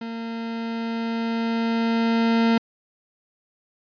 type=tone with level ramp; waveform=40% pulse; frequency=229 Hz; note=A#3; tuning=31 cents flat; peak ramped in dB=-29 to -15 dBFS; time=0.01-2.58 s; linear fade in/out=5 ms; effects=resampled to 11025 Hz